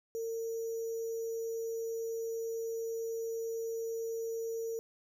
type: tone with sample-and-hold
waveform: sine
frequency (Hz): 455.5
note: A#4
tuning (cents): -40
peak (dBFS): -34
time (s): 0.15-4.79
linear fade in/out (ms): 0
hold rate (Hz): 6300
effects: none